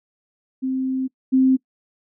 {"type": "tone pair in turn", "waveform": "sine", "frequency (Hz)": [261.6, 261.6], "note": ["C4", "C4"], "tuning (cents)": [0, 0], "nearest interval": "unison", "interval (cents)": 0, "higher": "neither", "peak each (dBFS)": [-20, -12], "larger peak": "second", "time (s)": [[0.62, 1.08], [1.32, 1.57]], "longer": "first", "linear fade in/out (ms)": 20, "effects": ["noise-tail reverb RT60 0.1 s tail -22 dB re dry"]}